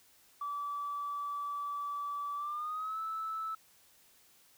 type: tone with pitch glide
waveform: sine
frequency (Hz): 1154 to 1310.4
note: D6 to E6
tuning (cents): -31 to -11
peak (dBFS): -34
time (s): 0.41-3.55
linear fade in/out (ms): 5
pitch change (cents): +220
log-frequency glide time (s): 2.36-2.99
effects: tanh soft clip ceiling -30 dBFS + white hiss -64 dBFS RMS until 4.57 s